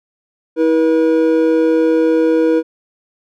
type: tone pair together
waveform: triangle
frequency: 322.7 / 482.3 Hz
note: E4 / B4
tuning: -37 / -41 cents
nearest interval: perfect fifth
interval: 696 cents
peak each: -11 dBFS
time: 0.56-2.63 s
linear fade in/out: 50 ms
effects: none